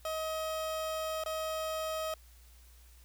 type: tone with dropouts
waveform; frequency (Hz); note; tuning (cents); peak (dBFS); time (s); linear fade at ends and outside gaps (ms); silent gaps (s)
30% pulse; 633; D#5; +30; -31; 0.05-2.14; 2; 1.238-1.26
effects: added 60 Hz sine -55 dBFS peak until 3.04 s + white hiss -63 dBFS RMS until 3.04 s